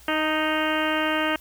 harmonic tone with a mistuned harmonic, 311.1 Hz, D#4, in tune, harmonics 1 / 2 / 3 / 4 / 5 / 6 / 7 / 8 / 9 / 10, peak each -27 / -28 / -31 / -30 / -29 / -32 / -34 / -36 / -32 / -36 dBFS, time 0.08-1.36 s, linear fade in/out 2 ms, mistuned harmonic 3, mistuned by -17 cents, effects added 60 Hz sine -51 dBFS peak until 1.4 s + white hiss -51 dBFS RMS until 1.4 s

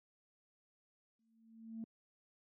sine tone with exponential growth, 225.1 Hz, A3, 40 cents sharp, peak -38 dBFS, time 1.19-1.84 s, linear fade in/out 2 ms, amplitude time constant 140 ms, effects tanh soft clip ceiling -36 dBFS + high-pass 150 Hz 12 dB/octave

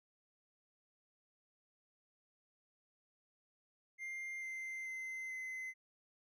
triangle tone with pitch steps, 2100 / 2083 / 2066 / 2050 Hz, C7 / C7 / C7 / C7, +6 / -8 / -22 / -36 cents, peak -40 dBFS, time 3.98-5.74 s, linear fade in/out 50 ms, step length 440 ms, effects none

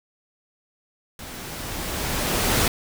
pink noise with level ramp, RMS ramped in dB -38 to -19 dBFS, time 1.19-2.68 s, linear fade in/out 2 ms, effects none

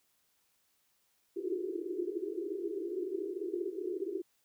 white band-pass noise, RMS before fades -37 dBFS, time 1.36-4.22 s, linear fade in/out 10 ms, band 330 to 410 Hz, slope 96 dB/octave, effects white hiss -74 dBFS RMS until 4.44 s

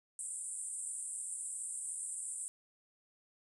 white band-pass noise, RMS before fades -42 dBFS, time 0.19-2.48 s, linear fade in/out 0 ms, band 7900 to 9500 Hz, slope 96 dB/octave, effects none

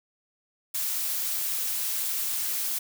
blue noise, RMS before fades -29 dBFS, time 0.74-2.79 s, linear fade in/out 10 ms, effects none

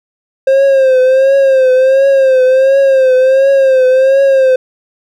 triangle tone with vibrato, 530 Hz, C5, 22 cents sharp, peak -3 dBFS, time 0.47-4.56 s, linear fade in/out 5 ms, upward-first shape triangle, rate 1.4 Hz, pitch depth 72 cents each way, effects none

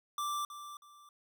square tone with echo, 1174.7 Hz, D6, in tune, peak -34 dBFS, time 0.18-0.45 s, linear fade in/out 2 ms, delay 320 ms, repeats 2, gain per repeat -11 dB, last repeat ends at 1.09 s, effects none

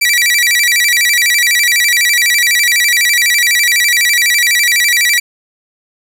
sawtooth tone with vibrato, 2124 Hz, C7, 25 cents sharp, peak -5 dBFS, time 0.01-5.2 s, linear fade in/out 10 ms, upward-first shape square, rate 12 Hz, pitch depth 160 cents each way, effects none

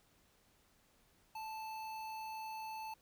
square tone with notch filter, 878 Hz, A5, 4 cents flat, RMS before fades -45 dBFS, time 1.35-2.94 s, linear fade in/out 5 ms, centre 7700 Hz, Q 1.4, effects pink hiss -71 dBFS RMS until 3.01 s

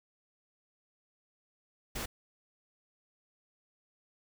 pink noise, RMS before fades -37 dBFS, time 1.95-2.06 s, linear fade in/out 10 ms, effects none

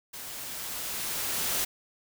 white noise with level ramp, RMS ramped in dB -41 to -28 dBFS, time 0.13-1.65 s, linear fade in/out 10 ms, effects none

